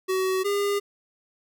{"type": "tone pair in turn", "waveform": "square", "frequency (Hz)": [376.3, 404.6], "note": ["F#4", "G#4"], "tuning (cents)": [29, -45], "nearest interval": "minor second", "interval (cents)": 126, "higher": "second", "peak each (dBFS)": -23, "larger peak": "neither", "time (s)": [[0.08, 0.44], [0.44, 0.8]], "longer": "neither", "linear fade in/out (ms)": 20, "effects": []}